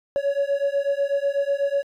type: beating tone pair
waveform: triangle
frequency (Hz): 557 / 565.1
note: C#5 / C#5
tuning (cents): +8 / +33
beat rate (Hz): 8.1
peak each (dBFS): -21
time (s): 0.16-1.83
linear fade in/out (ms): 0
effects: tanh soft clip ceiling -11 dBFS